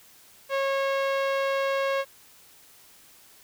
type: tone with low-pass filter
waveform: sawtooth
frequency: 546 Hz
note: C#5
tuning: 26 cents flat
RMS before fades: -26 dBFS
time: 0.49-2.05 s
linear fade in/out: 50 ms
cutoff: 3200 Hz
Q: 0.83
effects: white hiss -54 dBFS RMS until 3.43 s